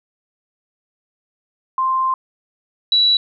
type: tone pair in turn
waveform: sine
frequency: 1047 / 3927 Hz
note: C6 / B7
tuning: +1 / -11 cents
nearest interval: octave + major seventh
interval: 2288 cents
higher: second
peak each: -15 / -11 dBFS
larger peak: second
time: 1.78-2.14 / 2.92-3.17 s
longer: first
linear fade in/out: 2 ms
effects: none